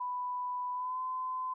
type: tone with pitch glide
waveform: sine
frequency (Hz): 992 to 1022.8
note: B5 to C6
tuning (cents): +7 to -40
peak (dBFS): -33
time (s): 0-1.54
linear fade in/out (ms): 10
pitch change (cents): +53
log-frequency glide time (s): 0.73-1
effects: none